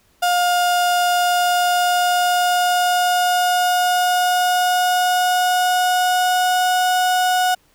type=tone with pitch glide; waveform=35% pulse; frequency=710 to 732.1 Hz; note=F5 to F#5; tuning=+28 to -19 cents; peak=-13 dBFS; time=0.22-7.55 s; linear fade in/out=10 ms; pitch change=+53 cents; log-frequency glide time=1.02-6.96 s; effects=pink hiss -58 dBFS RMS until 7.74 s